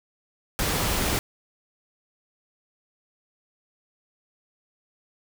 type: noise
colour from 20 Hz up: pink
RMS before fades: -25 dBFS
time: 0.59-1.19 s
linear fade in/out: 0 ms
effects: none